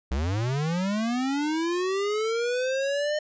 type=linear sweep; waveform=square; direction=up; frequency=59.8 to 610 Hz; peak=-25 dBFS; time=0.11-3.19 s; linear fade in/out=5 ms; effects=resampled to 16000 Hz